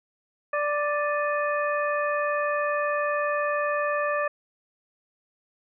harmonic tone with a mistuned harmonic, 587.3 Hz, D5, in tune, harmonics 1 / 2 / 3 / 4, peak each -26 / -28 / -30 / -37 dBFS, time 0.53-4.28 s, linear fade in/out 5 ms, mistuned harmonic 4, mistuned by +96 cents, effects none

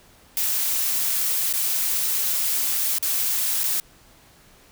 blue noise with dropouts, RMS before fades -23 dBFS, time 0.37-3.8 s, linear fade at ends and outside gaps 1 ms, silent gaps 1.528-1.537 / 2.985-3.026 / 3.635-3.639 s, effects pink hiss -53 dBFS RMS until 4.71 s

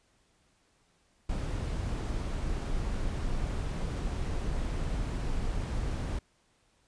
brown noise, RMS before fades -32 dBFS, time 1.29-6.19 s, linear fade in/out 5 ms, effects pink hiss -69 dBFS RMS until 6.87 s + resampled to 22050 Hz

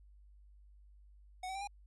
square tone with pitch steps, 740 / 763 / 786.7 / 811.2 Hz, F#5 / G5 / G5 / G#5, 0 / -47 / +6 / -41 cents, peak -40 dBFS, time 1.43-1.674 s, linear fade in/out 5 ms, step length 61 ms, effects added 50 Hz sine -57 dBFS peak until 1.86 s + resampled to 24000 Hz

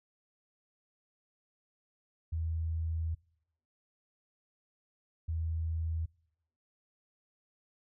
sine tone bursts at uneven times, 81.3 Hz, E2, 23 cents flat, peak -31 dBFS, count 2, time 2.32-3.15 / 5.28-6.06 s, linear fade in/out 10 ms, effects noise-tail reverb RT60 0.8 s tail -26 dB re dry

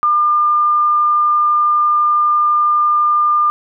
sine tone, 1202 Hz, D6, 40 cents sharp, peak -10 dBFS, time 0.03-3.5 s, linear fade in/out 0 ms, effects none

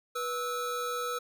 square tone pair together, 488.1 / 1303.1 Hz, B4 / E6, -20 / -20 cents, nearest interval octave + perfect fourth, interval 1700 cents, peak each -36 / -34 dBFS, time 0.15-1.19 s, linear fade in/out 10 ms, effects none

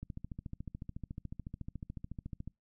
click train, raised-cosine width 5 ms, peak -29 dBFS, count 35, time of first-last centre 0.03-2.476 s, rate 13.9 Hz, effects noise-tail reverb RT60 0.2 s tail -26 dB re dry

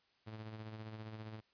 sawtooth tone with tremolo, 109.2 Hz, A2, 13 cents flat, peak -40 dBFS, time 0.26-1.41 s, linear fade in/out 20 ms, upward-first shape sine, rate 15 Hz, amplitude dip 45%, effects white hiss -74 dBFS RMS until 1.53 s + resampled to 11025 Hz

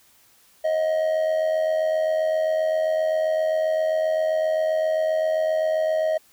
triangle tone with amplitude modulation, 631 Hz, D#5, 24 cents sharp, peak -15 dBFS, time 0.64-6.18 s, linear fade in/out 10 ms, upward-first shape sine, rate 87.6 Hz, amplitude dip 55%, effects white hiss -57 dBFS RMS until 6.32 s

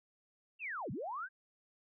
sine linear two-way sweep, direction down then up, 2800 to 100 to 1631 Hz, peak -38 dBFS, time 0.59-1.29 s, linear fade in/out 50 ms, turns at 0.91 s, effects none

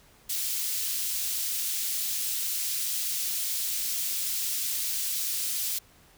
white high-pass noise, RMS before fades -30 dBFS, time 0.29-5.79 s, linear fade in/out 10 ms, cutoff 3400 Hz, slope 12 dB/octave, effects pink hiss -58 dBFS RMS until 6.17 s

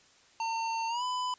square tone with pitch glide, 907 to 1000.6 Hz, A#5 to B5, -48 to +22 cents, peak -31 dBFS, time 0.4-1.34 s, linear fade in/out 2 ms, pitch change +170 cents, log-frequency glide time 0.88-1.03 s, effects white hiss -61 dBFS RMS until 1.38 s + resampled to 16000 Hz

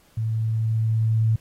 sine tone with level ramp, 111.3 Hz, A2, 20 cents sharp, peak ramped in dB -22 to -16 dBFS, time 0.17-1.36 s, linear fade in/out 5 ms, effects pink hiss -58 dBFS RMS until 1.4 s + AAC 48 kbps

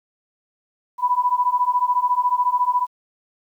sine beating tone pair, 981 / 995 Hz, B5 / B5, -12 / +13 cents, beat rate 14 Hz, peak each -20 / -19 dBFS, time 0.98-2.87 s, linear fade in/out 50 ms, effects 9-bit

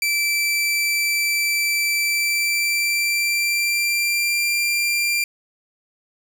sawtooth tone with pitch glide, 2330 to 2376 Hz, D7 to D7, -14 to +20 cents, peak -15 dBFS, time 0.02-5.24 s, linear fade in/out 2 ms, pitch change +34 cents, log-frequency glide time 2.01-4.53 s, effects none

